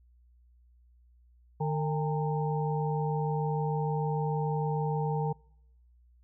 harmonic tone with a mistuned harmonic, 151.7 Hz, D#3, 44 cents flat, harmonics 1 / 3 / 5 / 6, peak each -29 / -34 / -36 / -37 dBFS, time 1.6-5.33 s, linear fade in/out 10 ms, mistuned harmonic 5, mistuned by +100 cents, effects noise-tail reverb RT60 0.8 s tail -26 dB re dry + added 60 Hz sine -58 dBFS peak until 6.23 s

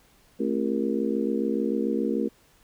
harmonic tone with a mistuned harmonic, 66.9 Hz, C2, 39 cents sharp, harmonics 3 / 4 / 5 / 6 / 7, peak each -28 / -29 / -30 / -31 / -31 dBFS, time 0.39-2.29 s, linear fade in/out 20 ms, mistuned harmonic 3, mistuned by +150 cents, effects pink hiss -60 dBFS RMS until 2.63 s

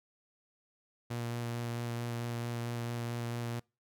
sawtooth tone with vibrato, 118.5 Hz, A#2, 29 cents sharp, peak -31 dBFS, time 1.1-3.6 s, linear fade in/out 10 ms, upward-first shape sine, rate 4.5 Hz, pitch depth 12 cents each way, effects noise-tail reverb RT60 0.3 s tail -26 dB re dry

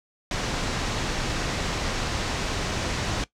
pink low-pass noise, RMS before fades -28 dBFS, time 0.31-3.24 s, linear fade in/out 2 ms, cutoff 6800 Hz, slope 24 dB/octave, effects noise-tail reverb RT60 0.1 s tail -18 dB re dry

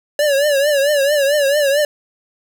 square tone with vibrato, 572 Hz, D5, 46 cents flat, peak -13 dBFS, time 0.19-1.85 s, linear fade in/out 2 ms, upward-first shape triangle, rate 4.5 Hz, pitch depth 110 cents each way, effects 8-bit

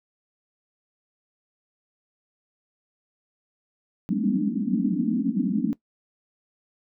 pink band-pass noise, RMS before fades -24 dBFS, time 4.09-5.73 s, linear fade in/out 0 ms, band 180 to 300 Hz, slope 96 dB/octave, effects noise-tail reverb RT60 0.1 s tail -19 dB re dry

